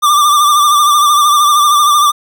square tone with vibrato, 1182 Hz, D6, 11 cents sharp, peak -7 dBFS, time 0.02-2.12 s, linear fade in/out 20 ms, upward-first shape sine, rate 13 Hz, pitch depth 49 cents each way, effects none

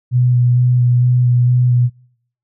sine tone with vibrato, 123.47 Hz, B2, in tune, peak -9 dBFS, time 0.11-1.9 s, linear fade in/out 50 ms, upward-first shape square, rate 2.2 Hz, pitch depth 12 cents each way, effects noise-tail reverb RT60 0.7 s tail -26 dB re dry

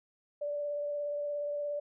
sine tone with vibrato, 583 Hz, D5, 13 cents flat, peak -32 dBFS, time 0.41-1.8 s, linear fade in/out 10 ms, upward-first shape triangle, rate 17 Hz, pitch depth 16 cents each way, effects none

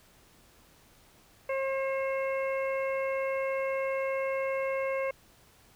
harmonic tone, 537 Hz, C5, 45 cents sharp, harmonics 1 / 2 / 3 / 4 / 5, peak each -29 / -38 / -44 / -38 / -45 dBFS, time 1.49-5.11 s, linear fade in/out 5 ms, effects pink hiss -60 dBFS RMS until 5.75 s

